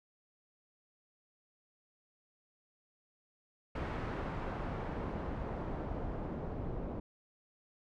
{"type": "noise with low-pass filter sweep", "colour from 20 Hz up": "pink", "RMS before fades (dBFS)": -39, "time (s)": [3.75, 7], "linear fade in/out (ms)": 5, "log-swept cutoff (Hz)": [1600, 580], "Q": 0.76, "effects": []}